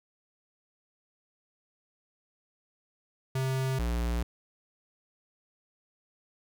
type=tone pair in turn; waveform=square; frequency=132 / 58.8 Hz; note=C3 / A#1; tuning=+16 / +16 cents; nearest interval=octave + major second; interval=1400 cents; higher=first; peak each=-28 dBFS; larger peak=neither; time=3.35-3.79 / 3.79-4.23 s; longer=neither; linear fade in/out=5 ms; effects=none